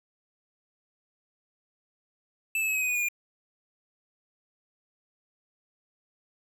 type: tone with pitch steps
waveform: square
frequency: 2637 / 2604 / 2571 / 2538 / 2506 / 2475 / 2443 / 2413 Hz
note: E7 / E7 / E7 / D#7 / D#7 / D#7 / D#7 / D7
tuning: 0 / -22 / -44 / +34 / +12 / -10 / -32 / +46 cents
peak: -26 dBFS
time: 2.55-3.086 s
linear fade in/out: 2 ms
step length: 67 ms
effects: none